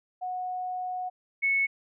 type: tone pair in turn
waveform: sine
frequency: 733 / 2204 Hz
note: F#5 / C#7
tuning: -16 / -11 cents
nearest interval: octave + perfect fifth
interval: 1905 cents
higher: second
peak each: -30 / -22 dBFS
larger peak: second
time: 0.21-1.1 / 1.42-1.67 s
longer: first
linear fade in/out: 20 ms
effects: none